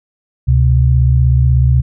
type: tone pair together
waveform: sine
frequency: 70.62 / 127 Hz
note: C#2 / B2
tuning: +33 / +49 cents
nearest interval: minor seventh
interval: 1016 cents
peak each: -10 dBFS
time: 0.47-1.82 s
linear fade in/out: 20 ms
effects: none